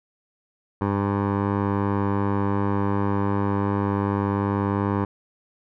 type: tone with low-pass filter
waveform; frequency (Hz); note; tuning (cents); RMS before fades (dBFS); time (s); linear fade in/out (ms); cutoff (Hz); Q
15% pulse; 100.3; G2; +40; -23; 0.81-5.05; 5; 1100; 1.7
effects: none